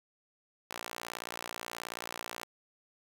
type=tone with high-pass filter; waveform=sawtooth; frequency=58.6 Hz; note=A#1; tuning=10 cents sharp; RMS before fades=-43 dBFS; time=0.7-2.44 s; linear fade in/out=5 ms; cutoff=780 Hz; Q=0.68; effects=10-bit